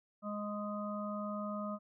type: harmonic tone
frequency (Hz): 207.7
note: G#3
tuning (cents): 0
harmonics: 1 / 3 / 5 / 6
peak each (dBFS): -39 / -42 / -50 / -43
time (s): 0.22-1.79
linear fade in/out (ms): 50
effects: none